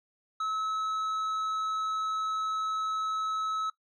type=tone with tanh clipping; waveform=sine; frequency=1294 Hz; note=E6; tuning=32 cents flat; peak=-30 dBFS; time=0.4-3.7 s; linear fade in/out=5 ms; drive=7 dB; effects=noise-tail reverb RT60 0.1 s tail -18 dB re dry